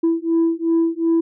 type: beating tone pair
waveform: sine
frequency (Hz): 329.6 / 332.3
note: E4 / E4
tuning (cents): 0 / +14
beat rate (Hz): 2.7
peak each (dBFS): -17 / -17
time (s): 0.03-1.21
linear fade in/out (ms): 10
effects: tanh soft clip ceiling -11 dBFS